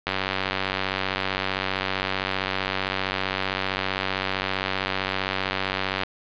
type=click train; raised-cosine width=0.3 ms; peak=-8 dBFS; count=570; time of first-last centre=0.07-6.034 s; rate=95.4 Hz; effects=resampled to 11025 Hz + 8-bit